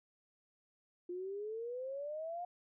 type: exponential sweep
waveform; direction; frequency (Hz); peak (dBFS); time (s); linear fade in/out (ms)
sine; up; 349.2 to 718; -39; 1.09-2.45; 5
effects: none